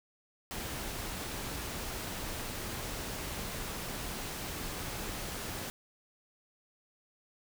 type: noise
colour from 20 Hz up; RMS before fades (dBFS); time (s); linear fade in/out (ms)
pink; -39; 0.51-5.7; 0
effects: none